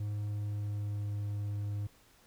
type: tone with pitch glide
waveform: triangle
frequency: 104 to 102.69 Hz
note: G#2 to G#2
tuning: +3 to -19 cents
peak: -31 dBFS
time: 0-1.87 s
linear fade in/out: 5 ms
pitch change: -22 cents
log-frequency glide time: 0.18-1.24 s
effects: pink hiss -63 dBFS RMS until 2.26 s